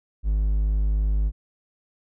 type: tone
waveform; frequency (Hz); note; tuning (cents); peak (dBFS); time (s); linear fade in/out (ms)
triangle; 51.6; G#1; -10; -17; 0.23-1.32; 50
effects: none